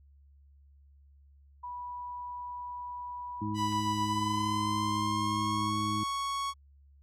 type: tone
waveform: sine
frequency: 980 Hz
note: B5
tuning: 14 cents flat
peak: -37 dBFS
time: 1.63-5.7 s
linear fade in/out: 10 ms
type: harmonic tone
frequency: 105.7 Hz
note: G#2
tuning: 31 cents sharp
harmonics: 1 / 2 / 3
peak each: -36 / -36 / -36 dBFS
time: 3.41-6.04 s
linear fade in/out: 10 ms
type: tone with pitch glide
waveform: 45% pulse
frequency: 987.8 to 1108.8 Hz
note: B5 to C#6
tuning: 0 to 0 cents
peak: -31 dBFS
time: 3.54-6.54 s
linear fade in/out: 50 ms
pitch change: +200 cents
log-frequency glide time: 4.02-5.79 s
type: clicks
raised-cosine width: 0.3 ms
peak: -35 / -41 dBFS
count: 2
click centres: 3.724 / 4.784 s
effects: added 70 Hz sine -56 dBFS peak until 7.02 s + low-pass 9000 Hz 12 dB/octave